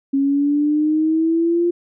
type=exponential sweep; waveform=sine; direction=up; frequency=272.8 to 348.9 Hz; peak=-14 dBFS; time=0.13-1.71 s; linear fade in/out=10 ms; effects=none